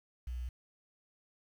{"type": "tone with quantisation", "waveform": "sine", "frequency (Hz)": 61.3, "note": "B1", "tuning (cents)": -12, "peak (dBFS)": -36, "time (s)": [0.27, 0.49], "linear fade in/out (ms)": 5, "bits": 10, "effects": []}